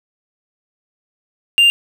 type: tone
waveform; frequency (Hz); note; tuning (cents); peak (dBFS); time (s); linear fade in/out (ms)
triangle; 2794; F7; 0; -6; 1.58-1.7; 0
effects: none